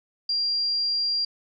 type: tone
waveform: sine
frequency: 4765 Hz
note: D8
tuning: 24 cents sharp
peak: -22 dBFS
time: 0.29-1.25 s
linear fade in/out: 5 ms
effects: none